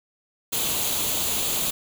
white noise with comb filter, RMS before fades -25 dBFS, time 0.52-1.71 s, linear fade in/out 10 ms, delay 0.28 ms, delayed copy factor +0.55, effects none

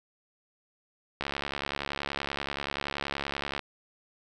click train, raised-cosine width 0.3 ms, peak -15 dBFS, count 169, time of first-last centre 1.21-3.593 s, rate 70.5 Hz, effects none

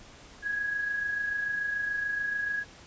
sine tone with amplitude modulation, 1661.2 Hz, G#6, in tune, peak -26 dBFS, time 0.42-2.65 s, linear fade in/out 50 ms, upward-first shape sine, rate 26.9 Hz, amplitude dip 45%, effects pink hiss -51 dBFS RMS until 2.86 s + resampled to 16000 Hz

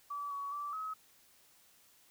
sine tone with pitch steps, 1151 / 1125 / 1163 / 1278 Hz, D6 / C#6 / D6 / D#6, -35 / +25 / -17 / +46 cents, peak -37 dBFS, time 0.1-0.94 s, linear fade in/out 10 ms, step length 210 ms, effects white hiss -65 dBFS RMS until 2.1 s

